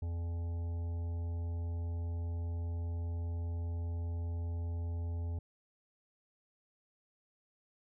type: harmonic tone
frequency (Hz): 85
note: F2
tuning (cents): -46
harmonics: 1 / 3 / 5 / 7 / 9 / 10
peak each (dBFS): -34 / -52 / -55 / -59 / -64 / -62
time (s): 0.02-5.39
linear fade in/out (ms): 5
effects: none